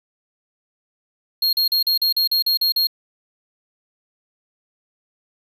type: tone bursts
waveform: square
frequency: 4257 Hz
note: C8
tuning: 29 cents sharp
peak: -16 dBFS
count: 10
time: 1.42-2.871 s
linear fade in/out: 5 ms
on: 110 ms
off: 39 ms
effects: none